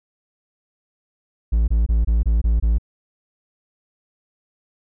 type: tone bursts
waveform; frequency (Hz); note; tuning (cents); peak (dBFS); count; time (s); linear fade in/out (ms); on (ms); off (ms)
triangle; 55.9; A1; +28; -12; 7; 1.52-2.784; 10; 160; 24
effects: none